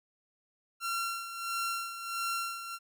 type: tone with tremolo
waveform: sawtooth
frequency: 1367 Hz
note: F6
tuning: 37 cents flat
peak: -27 dBFS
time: 0.8-2.79 s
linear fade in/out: 50 ms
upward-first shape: sine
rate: 1.5 Hz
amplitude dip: 65%
effects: none